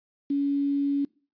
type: tone with quantisation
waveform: sine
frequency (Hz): 281.8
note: C#4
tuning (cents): +29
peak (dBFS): -22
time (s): 0.3-1.05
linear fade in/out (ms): 5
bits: 8
effects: noise-tail reverb RT60 0.4 s tail -24 dB re dry + resampled to 11025 Hz